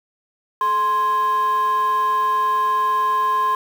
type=tone with frequency modulation; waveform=sine; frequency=1046.5 Hz; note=C6; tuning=in tune; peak=-14 dBFS; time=0.61-3.55 s; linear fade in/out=2 ms; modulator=616 Hz; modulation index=0.28; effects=tanh soft clip ceiling -14 dBFS + 7-bit